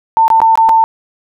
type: tone with dropouts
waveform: sine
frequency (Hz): 897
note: A5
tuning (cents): +33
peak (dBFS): -5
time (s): 0.17-0.84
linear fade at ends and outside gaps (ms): 0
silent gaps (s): 0.28-0.302 / 0.403-0.417 / 0.555-0.575 / 0.689-0.693
effects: none